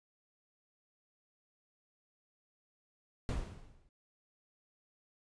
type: noise with exponential decay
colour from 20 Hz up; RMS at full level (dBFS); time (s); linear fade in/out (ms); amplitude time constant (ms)
brown; -31; 3.29-3.89; 0; 130
effects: resampled to 22050 Hz